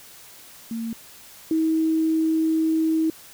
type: tone pair in turn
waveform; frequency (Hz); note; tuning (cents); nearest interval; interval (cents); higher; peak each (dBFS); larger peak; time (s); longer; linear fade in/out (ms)
sine; 228.2 / 319.8; A#3 / D#4; -37 / +48; tritone; 585; second; -26 / -18; second; 0.71-0.93 / 1.51-3.1; second; 2
effects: white hiss -46 dBFS RMS until 3.33 s